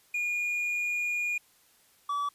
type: tone pair in turn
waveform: triangle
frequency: 2433 / 1148.2 Hz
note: D#7 / D6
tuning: -39 / -39 cents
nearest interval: octave + minor second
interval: 1300 cents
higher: first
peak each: -26 dBFS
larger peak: neither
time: 0.14-1.38 / 2.09-2.29 s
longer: first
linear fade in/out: 5 ms
effects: white hiss -63 dBFS RMS until 2.34 s + resampled to 32000 Hz